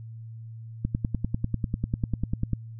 click train, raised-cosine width 5 ms, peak -13 dBFS, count 18, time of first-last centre 0.85-2.533 s, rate 10.1 Hz, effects added 113 Hz sine -38 dBFS peak until 2.79 s

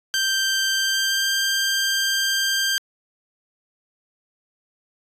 15% pulse tone with pitch glide, 1568 to 1582.6 Hz, G6 to G6, 0 to +16 cents, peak -13 dBFS, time 0.14-2.78 s, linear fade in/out 0 ms, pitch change +16 cents, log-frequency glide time 0.73-1.29 s, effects resampled to 32000 Hz

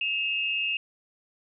sine tone pair together, 2578 / 2794 Hz, E7 / F7, -39 / 0 cents, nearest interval minor second, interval 139 cents, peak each -28 dBFS, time 0.01-0.77 s, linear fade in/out 2 ms, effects none

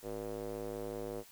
square tone with band-pass filter, 52.8 Hz, G#1, 29 cents sharp, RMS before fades -41 dBFS, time 0.02-1.24 s, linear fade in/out 50 ms, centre 470 Hz, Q 2.8, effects white hiss -58 dBFS RMS until 1.31 s

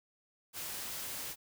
white noise, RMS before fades -41 dBFS, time 0.53-1.36 s, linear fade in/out 50 ms, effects none

